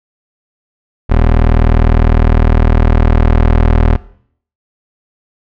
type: tone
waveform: 25% pulse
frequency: 39.82 Hz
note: D#1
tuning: 41 cents sharp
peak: -3 dBFS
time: 1.09-3.97 s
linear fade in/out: 20 ms
effects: noise-tail reverb RT60 0.6 s tail -18 dB re dry + low-pass 2000 Hz 12 dB/octave